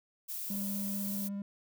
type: noise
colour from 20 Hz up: violet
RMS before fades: -39 dBFS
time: 0.28-1.29 s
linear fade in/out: 20 ms
type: tone with vibrato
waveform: triangle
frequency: 200 Hz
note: G3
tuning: 35 cents sharp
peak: -33 dBFS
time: 0.5-1.42 s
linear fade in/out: 2 ms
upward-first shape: sine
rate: 16 Hz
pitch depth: 10 cents each way
effects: none